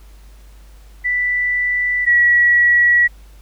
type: tone pair in turn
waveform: sine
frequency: 1975.5 / 1928.2 Hz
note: B6 / B6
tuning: 0 / -42 cents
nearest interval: unison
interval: 42 cents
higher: first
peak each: -15 / -9 dBFS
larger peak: second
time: 1.04-2.06 / 2.06-3.08 s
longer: neither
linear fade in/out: 20 ms
effects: added 50 Hz sine -39 dBFS peak until 3.41 s + pink hiss -52 dBFS RMS until 3.41 s